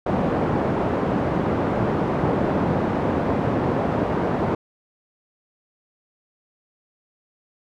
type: band-pass noise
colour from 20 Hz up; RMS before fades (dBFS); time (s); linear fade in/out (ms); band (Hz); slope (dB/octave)
pink; -22; 0.06-4.55; 5; 130 to 840; 12
effects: none